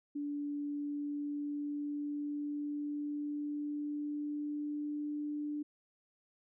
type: tone with pitch glide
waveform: sine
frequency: 289.8 to 295.9 Hz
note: D4 to D4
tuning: -23 to +13 cents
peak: -35 dBFS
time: 0.15-5.63 s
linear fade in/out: 10 ms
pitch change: +36 cents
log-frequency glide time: 0.54-5.14 s
effects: none